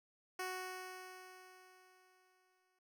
10% pulse tone with exponential decay, 370 Hz, F#4, in tune, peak -31 dBFS, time 0.39-2.79 s, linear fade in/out 5 ms, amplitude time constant 520 ms, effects none

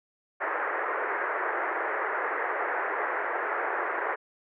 white band-pass noise, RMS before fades -30 dBFS, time 0.4-4.16 s, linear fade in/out 20 ms, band 360 to 1900 Hz, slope 48 dB/octave, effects none

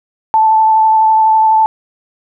sine tone with vibrato, 878 Hz, A5, 4 cents flat, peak -6 dBFS, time 0.34-1.66 s, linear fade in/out 0 ms, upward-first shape sine, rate 12 Hz, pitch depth 12 cents each way, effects none

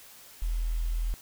sine tone with quantisation, 41.11 Hz, E1, 4 cents flat, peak -26 dBFS, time 0.42-1.14 s, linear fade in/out 0 ms, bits 9, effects white hiss -51 dBFS RMS until 1.21 s

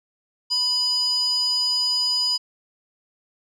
square tone with band-pass filter, 991 Hz, B5, 6 cents sharp, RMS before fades -22 dBFS, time 0.5-2.38 s, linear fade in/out 20 ms, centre 5100 Hz, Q 8.9, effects none

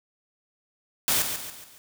white noise with echo, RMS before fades -23 dBFS, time 1.08-1.22 s, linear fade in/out 0 ms, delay 140 ms, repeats 4, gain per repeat -7 dB, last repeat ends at 1.78 s, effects none

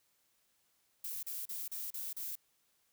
violet noise bursts, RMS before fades -41 dBFS, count 6, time 1.04-2.355 s, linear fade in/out 5 ms, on 190 ms, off 35 ms, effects white hiss -75 dBFS RMS until 2.92 s

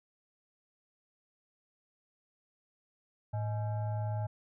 sine tone with frequency modulation, 108.5 Hz, A2, 24 cents flat, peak -31 dBFS, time 3.33-4.27 s, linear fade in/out 10 ms, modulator 733 Hz, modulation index 0.51, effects none

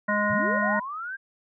harmonic tone, 207.7 Hz, G#3, in tune, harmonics 1 / 3 / 5 / 7 / 9, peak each -28 / -28 / -28 / -28 / -28 dBFS, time 0.08-0.8 s, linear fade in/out 10 ms
sine linear sweep, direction up, 69.3 to 1624 Hz, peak -31 dBFS, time 0.29-1.17 s, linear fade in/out 20 ms
effects none

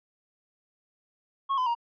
triangle tone with pitch steps, 1094 / 1014.9 / 941.4 Hz, C#6 / B5 / A#5, -23 / +47 / +17 cents, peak -22 dBFS, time 1.49-1.751 s, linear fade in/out 20 ms, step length 87 ms, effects resampled to 11025 Hz

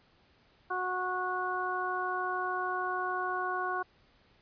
harmonic tone, 366.6 Hz, F#4, 16 cents flat, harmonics 1 / 2 / 3 / 4, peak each -38 / -36 / -34 / -36 dBFS, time 0.7-3.83 s, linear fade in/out 10 ms, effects pink hiss -65 dBFS RMS until 4.41 s + resampled to 11025 Hz

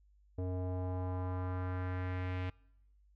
square tone with low-pass filter sweep, 91.6 Hz, F#2, 17 cents flat, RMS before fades -37 dBFS, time 0.38-2.5 s, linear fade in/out 5 ms, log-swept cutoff 530 to 2600 Hz, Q 1.9, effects noise-tail reverb RT60 0.9 s tail -25 dB re dry + added 50 Hz sine -63 dBFS peak until 3.15 s

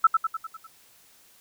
sine tone with echo, 1318.5 Hz, E6, in tune, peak -12 dBFS, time 0.04-0.07 s, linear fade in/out 5 ms, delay 100 ms, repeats 6, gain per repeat -5 dB, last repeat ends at 0.67 s, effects white hiss -57 dBFS RMS until 1.4 s

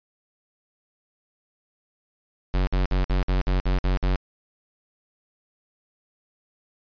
square tone bursts, 46.25 Hz, F#1, in tune, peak -20 dBFS, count 9, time 2.54-4.158 s, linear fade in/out 0 ms, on 130 ms, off 56 ms, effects resampled to 11025 Hz

